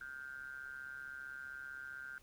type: ring-modulated tone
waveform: triangle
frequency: 67.7 Hz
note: C#2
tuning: 40 cents flat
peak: -40 dBFS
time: 0.01-2.18 s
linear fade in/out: 0 ms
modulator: 1490 Hz
effects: pink hiss -66 dBFS RMS until 2.22 s